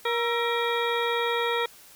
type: harmonic tone with a mistuned harmonic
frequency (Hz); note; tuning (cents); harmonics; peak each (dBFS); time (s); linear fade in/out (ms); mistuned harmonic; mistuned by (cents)
471.8; A#4; +21; 1 / 2 / 3 / 4 / 5 / 7 / 8; -27 / -30 / -32 / -33 / -34 / -35 / -36; 0.05-1.66; 5; 3; -92
effects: white hiss -51 dBFS RMS until 1.95 s